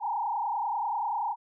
sine tone with frequency modulation, 880 Hz, A5, in tune, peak -27 dBFS, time 0-1.36 s, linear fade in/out 50 ms, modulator 30.4 Hz, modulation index 2.6, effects none

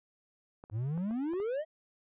clicks, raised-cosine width 1 ms, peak -34 dBFS, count 6, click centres 0.639 / 0.699 / 0.977 / 1.11 / 1.335 / 1.401 s
triangle exponential sweep, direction up, 100.7 to 652 Hz, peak -29 dBFS, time 0.71-1.65 s, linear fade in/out 50 ms
effects resampled to 8000 Hz

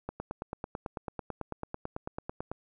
click train, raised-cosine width 1 ms, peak -21 dBFS, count 23, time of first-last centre 0.09-2.516 s, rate 9.07 Hz, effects none

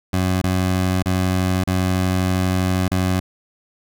20% pulse tone with dropouts, 92.5 Hz, F#2, in tune, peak -12 dBFS, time 0.13-3.2 s, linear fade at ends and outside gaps 5 ms, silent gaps 0.416-0.439 / 1.026-1.058 / 1.638-1.674 / 2.881-2.915 s, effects none

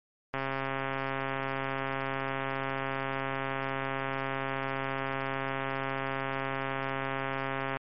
click train, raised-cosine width 0.5 ms, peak -17 dBFS, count 1004, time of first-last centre 0.34-7.77 s, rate 135 Hz, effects MP3 32 kbps

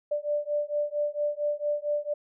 sine beating tone pair, 587.3 / 591.7 Hz, D5 / D5, 0 / +13 cents, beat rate 4.4 Hz, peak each -29 dBFS, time 0.11-2.14 s, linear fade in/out 10 ms, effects none

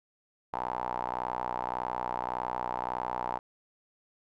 sawtooth tone with band-pass filter, 61.74 Hz, B1, in tune, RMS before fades -34 dBFS, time 0.53-3.39 s, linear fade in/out 5 ms, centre 890 Hz, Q 6, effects none

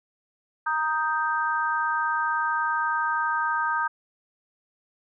sine chord, Eb major, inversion second, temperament equal, 932.3 / 1244.5 / 1568 Hz, Bb5 / Eb6 / G6, 0 / 0 / 0 cents, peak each -27 dBFS, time 0.66-3.88 s, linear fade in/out 10 ms, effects none

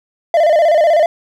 triangle tone with vibrato, 641 Hz, E5, 49 cents flat, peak -6 dBFS, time 0.34-1.06 s, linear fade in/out 2 ms, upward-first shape square, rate 16 Hz, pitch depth 97 cents each way, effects none

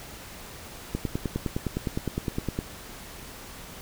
click train, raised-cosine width 3 ms, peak -14 dBFS, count 17, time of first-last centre 0.95-2.589 s, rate 9.76 Hz, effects pink hiss -43 dBFS RMS until 3.81 s

